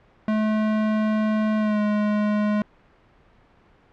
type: tone with pitch glide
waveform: square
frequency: 215.6 to 209.6 Hz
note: A3 to G#3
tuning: -35 to +16 cents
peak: -20 dBFS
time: 0.28-2.62 s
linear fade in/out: 2 ms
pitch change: -49 cents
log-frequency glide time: 1.58-1.8 s
effects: pink hiss -56 dBFS RMS until 3.92 s + low-pass 2000 Hz 12 dB/octave